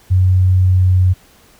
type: tone with pitch glide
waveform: sine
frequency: 92.5 to 91.91 Hz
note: F#2 to F#2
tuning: 0 to -11 cents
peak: -8 dBFS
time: 0.1-1.14 s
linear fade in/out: 20 ms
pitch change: -11 cents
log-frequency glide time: 0.59-1.02 s
effects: pink hiss -48 dBFS RMS until 1.59 s